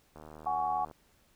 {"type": "click train", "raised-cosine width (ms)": 1, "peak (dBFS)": -34, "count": 59, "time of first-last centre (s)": [0.16, 0.912], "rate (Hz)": 77.1}
{"type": "chord", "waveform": "sine", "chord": "F# suspended second", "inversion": "none", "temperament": "equal with one note detuned", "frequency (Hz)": [740, 830.6, 1121], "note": ["F#5", "G#5", "C#6"], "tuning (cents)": [0, 0, 19], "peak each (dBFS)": [-32, -32, -35], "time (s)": [0.46, 0.85], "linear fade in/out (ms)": 5}
{"effects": ["pink hiss -67 dBFS RMS until 1.35 s"]}